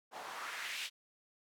white noise with band-pass filter sweep, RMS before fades -43 dBFS, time 0.11-0.9 s, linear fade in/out 50 ms, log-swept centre 670 to 3200 Hz, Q 1.9, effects none

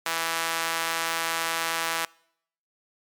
sawtooth tone with high-pass filter, 164.81 Hz, E3, in tune, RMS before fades -28 dBFS, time 0.06-2.05 s, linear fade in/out 2 ms, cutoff 1100 Hz, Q 0.87, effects noise-tail reverb RT60 0.7 s tail -25 dB re dry + MP3 96 kbps

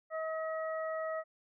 harmonic tone, 638 Hz, D#5, 43 cents sharp, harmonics 1 / 2 / 3, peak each -35 / -41 / -45 dBFS, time 0.1-1.24 s, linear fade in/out 50 ms, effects none

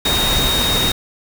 sine tone in noise, 3729 Hz, A#7, in tune, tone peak -17 dBFS, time 0.05-0.92 s, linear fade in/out 5 ms, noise pink, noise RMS -19 dBFS, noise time 0.05-0.92 s, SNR -1 dB, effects none

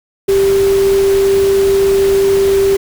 sine tone in noise, 392 Hz, G4, in tune, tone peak -8 dBFS, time 0.28-2.77 s, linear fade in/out 10 ms, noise pink, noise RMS -24 dBFS, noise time 0.28-2.77 s, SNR +13 dB, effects none

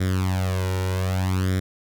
sawtooth tone with flanger, 93.3 Hz, F#2, 15 cents sharp, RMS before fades -23 dBFS, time 0-1.6 s, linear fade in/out 10 ms, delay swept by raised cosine 0.55 to 2.15 ms, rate 0.64 Hz, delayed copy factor +0.8, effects none

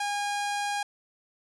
sawtooth tone, 816 Hz, G#5, 31 cents flat, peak -24 dBFS, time 0-0.83 s, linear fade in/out 5 ms, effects resampled to 24000 Hz + 11-bit

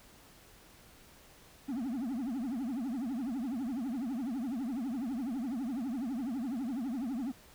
triangle tone with vibrato, 250.8 Hz, B3, 27 cents sharp, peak -31 dBFS, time 1.68-7.32 s, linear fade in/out 10 ms, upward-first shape triangle, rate 12 Hz, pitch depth 280 cents each way, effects pink hiss -58 dBFS RMS until 7.54 s

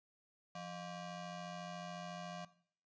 25% pulse ring-modulated tone, 440 Hz, A4, in tune, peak -38 dBFS, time 0.55-2.45 s, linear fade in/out 5 ms, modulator 267 Hz, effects noise-tail reverb RT60 0.6 s tail -18 dB re dry + resampled to 16000 Hz

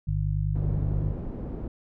harmonic tone, 50.2 Hz, G1, 42 cents sharp, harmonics 1 / 2 / 3, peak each -28 / -28 / -28 dBFS, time 0.07-1.13 s, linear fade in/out 10 ms
pink low-pass noise, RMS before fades -34 dBFS, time 0.55-1.68 s, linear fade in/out 5 ms, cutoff 390 Hz, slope 12 dB/octave
effects none

